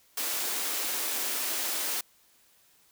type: high-pass noise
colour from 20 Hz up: white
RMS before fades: -31 dBFS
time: 0.17-2.01 s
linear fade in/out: 5 ms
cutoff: 240 Hz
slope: 48 dB/octave
effects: white hiss -63 dBFS RMS until 2.91 s